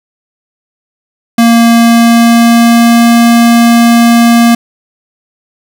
square tone with pitch glide, 232.2 to 234.1 Hz, A#3 to A#3, -7 to +8 cents, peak -3 dBFS, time 1.38-4.55 s, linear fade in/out 5 ms, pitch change +15 cents, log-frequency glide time 1.68-3.15 s, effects none

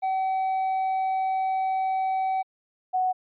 triangle / sine tone pair in turn, 761 / 742.3 Hz, F#5 / F#5, +48 / +5 cents, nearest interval unison, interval 43 cents, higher first, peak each -21 dBFS, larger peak neither, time 0.02-2.43 / 2.93-3.13 s, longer first, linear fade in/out 20 ms, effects resampled to 8000 Hz

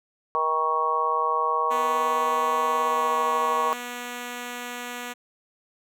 harmonic tone, 158.3 Hz, D#3, 30 cents sharp, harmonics 3 / 4 / 5 / 6 / 7, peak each -30 / -33 / -32 / -28 / -23 dBFS, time 0.35-3.73 s, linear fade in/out 0 ms
5% pulse tone with pitch glide, 246.9 to 243.9 Hz, B3 to B3, 0 to -21 cents, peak -21 dBFS, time 1.7-5.14 s, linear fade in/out 20 ms, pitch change -21 cents, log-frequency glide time 2.74-3.17 s
effects none

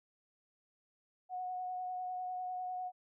sine tone with vibrato, 733 Hz, F#5, 16 cents flat, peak -37 dBFS, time 1.29-2.92 s, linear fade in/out 50 ms, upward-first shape sine, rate 10 Hz, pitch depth 14 cents each way, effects none

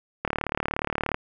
click train, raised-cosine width 0.5 ms, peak -10 dBFS, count 34, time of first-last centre 0.25-1.144 s, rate 36.9 Hz, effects none

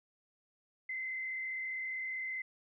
sine tone with frequency modulation, 2060 Hz, C7, 28 cents flat, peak -36 dBFS, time 0.89-2.42 s, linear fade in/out 5 ms, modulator 35.2 Hz, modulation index 1, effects none

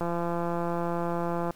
click train, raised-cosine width 1 ms, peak -17 dBFS, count 257, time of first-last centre 0.01-1.507 s, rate 171 Hz, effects pink hiss -56 dBFS RMS until 1.55 s

